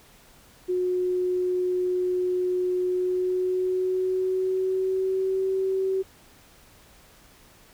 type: tone with pitch glide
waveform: sine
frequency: 363.5 to 381.6 Hz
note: F#4 to G4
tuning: -31 to -47 cents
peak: -22 dBFS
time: 0.68-6.03 s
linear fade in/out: 20 ms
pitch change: +84 cents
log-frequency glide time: 2.82-5.49 s
effects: pink hiss -54 dBFS RMS until 7.73 s